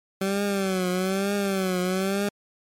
20% pulse tone with vibrato, 191.4 Hz, G3, 41 cents flat, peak -18 dBFS, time 0.21-2.29 s, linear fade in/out 5 ms, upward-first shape triangle, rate 1.1 Hz, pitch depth 110 cents each way, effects MP3 64 kbps

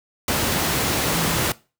sine tone in noise, 164.81 Hz, E3, in tune, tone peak -28 dBFS, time 1.12-1.37 s, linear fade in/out 2 ms, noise pink, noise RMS -21 dBFS, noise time 0.28-1.52 s, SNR -10 dB, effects noise-tail reverb RT60 0.3 s tail -20 dB re dry + high-pass 80 Hz 12 dB/octave

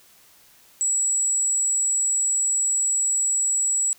sine tone, 7780 Hz, B8, 27 cents flat, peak -19 dBFS, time 0.81-3.93 s, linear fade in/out 0 ms, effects white hiss -54 dBFS RMS until 3.98 s

